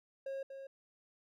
triangle tone with echo, 542 Hz, C#5, 39 cents flat, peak -36 dBFS, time 0.26-0.43 s, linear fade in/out 5 ms, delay 240 ms, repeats 1, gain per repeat -7 dB, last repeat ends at 0.67 s, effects none

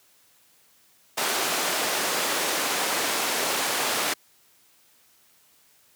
pink band-pass noise, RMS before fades -26 dBFS, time 1.17-4.14 s, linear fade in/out 10 ms, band 450 to 14000 Hz, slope 12 dB/octave, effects white hiss -60 dBFS RMS until 5.95 s + high-pass 80 Hz 12 dB/octave

